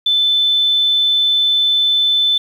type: tone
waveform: sine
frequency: 3520 Hz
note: A7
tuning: in tune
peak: -11 dBFS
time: 0.06-2.38 s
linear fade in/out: 5 ms
effects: 7-bit